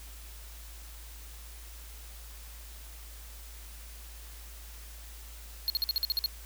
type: tone bursts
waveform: square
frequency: 4297 Hz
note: C8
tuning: 45 cents sharp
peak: -26 dBFS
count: 9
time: 5.68-6.26 s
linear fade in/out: 0 ms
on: 20 ms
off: 50 ms
effects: added 55 Hz sine -45 dBFS peak until 6.45 s + white hiss -51 dBFS RMS until 6.45 s